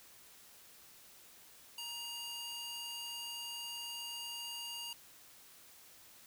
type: tone with high-pass filter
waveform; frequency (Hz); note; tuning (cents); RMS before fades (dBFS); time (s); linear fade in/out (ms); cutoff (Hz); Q
square; 944; A#5; +22; -44; 1.78-4.93; 2; 2600; 1.2
effects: white hiss -59 dBFS RMS until 6.26 s